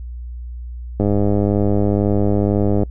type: click train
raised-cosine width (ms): 2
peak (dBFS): -5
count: 188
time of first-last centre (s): 1-2.833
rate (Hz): 102
effects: noise-tail reverb RT60 0.1 s tail -25 dB re dry + added 60 Hz sine -27 dBFS peak until 2.9 s